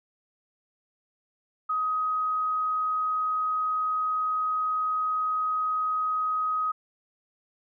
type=tone; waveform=sine; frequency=1259 Hz; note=D#6; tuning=20 cents sharp; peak=-24 dBFS; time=1.69-6.72 s; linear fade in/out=10 ms; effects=none